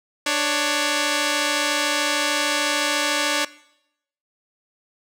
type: tone pair together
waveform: 5% pulse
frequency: 295.3 / 557 Hz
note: D4 / C#5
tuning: +10 / +8 cents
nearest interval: major seventh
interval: 1098 cents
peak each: -11 dBFS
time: 0.26-3.45 s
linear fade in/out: 5 ms
effects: noise-tail reverb RT60 0.8 s tail -20 dB re dry + low-pass 12000 Hz 12 dB/octave